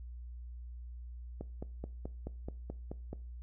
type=click train; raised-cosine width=2 ms; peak=-27 dBFS; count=9; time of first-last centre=1.41-3.13 s; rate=4.65 Hz; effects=noise-tail reverb RT60 0.4 s tail -20 dB re dry + added 60 Hz sine -43 dBFS peak until 3.42 s